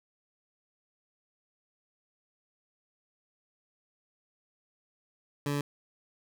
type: tone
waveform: 20% pulse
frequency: 143.8 Hz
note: D3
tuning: 36 cents flat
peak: -24 dBFS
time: 5.46-5.61 s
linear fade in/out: 2 ms
effects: none